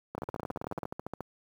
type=two click trains; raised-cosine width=1 ms; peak=-22 / -21 dBFS; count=16 / 13; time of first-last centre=0.15-1.206 / 0.18-0.832 s; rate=14.2 / 18.4 Hz; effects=high-pass 80 Hz 12 dB/octave + 9-bit